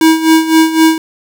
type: tone with tremolo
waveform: square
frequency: 321 Hz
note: E4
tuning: 46 cents flat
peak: -4 dBFS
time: 0.01-0.98 s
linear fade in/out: 2 ms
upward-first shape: sine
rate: 3.9 Hz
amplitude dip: 75%
effects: none